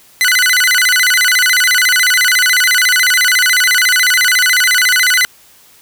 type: tone with vibrato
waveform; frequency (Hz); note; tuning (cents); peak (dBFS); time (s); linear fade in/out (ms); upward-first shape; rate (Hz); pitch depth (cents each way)
sawtooth; 1735; A6; -25; -5; 0.21-5.25; 0; square; 14; 270
effects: white hiss -45 dBFS RMS until 5.81 s